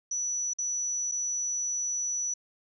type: tone with dropouts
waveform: sine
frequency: 5920 Hz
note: F#8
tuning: in tune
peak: -28 dBFS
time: 0.11-2.34 s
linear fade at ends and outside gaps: 5 ms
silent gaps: 0.535-0.585 / 1.115-1.119 s
effects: none